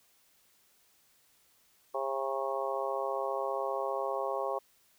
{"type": "harmonic tone with a mistuned harmonic", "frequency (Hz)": 134.9, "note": "C#3", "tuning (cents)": -47, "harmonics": [3, 4, 5, 6, 7, 8], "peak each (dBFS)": [-38, -35, -38, -39, -41, -38], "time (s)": [1.94, 4.59], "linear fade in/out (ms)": 10, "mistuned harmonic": 8, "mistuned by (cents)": 24, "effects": ["white hiss -67 dBFS RMS until 4.98 s"]}